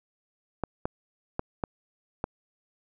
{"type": "clicks", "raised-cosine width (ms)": 1, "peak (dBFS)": -14, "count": 5, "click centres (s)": [0.637, 0.855, 1.394, 1.638, 2.241], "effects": []}